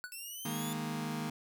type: tone with exponential decay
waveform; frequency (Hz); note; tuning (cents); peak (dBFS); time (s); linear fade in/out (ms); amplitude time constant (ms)
square; 1480; F#6; 0; -37; 0.04-0.16; 0; 26
type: linear sweep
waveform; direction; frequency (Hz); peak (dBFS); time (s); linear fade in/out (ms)
5% pulse; up; 2637 to 3520; -34; 0.12-0.73; 0
type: chord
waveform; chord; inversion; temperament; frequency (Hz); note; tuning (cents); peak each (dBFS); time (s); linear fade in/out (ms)
sawtooth; D# suspended fourth; none; just; 155.56 / 207.4 / 233.3; D#3 / G#3 / A#3; 0 / -2 / +2; -35 / -38 / -34; 0.45-1.3; 5
effects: none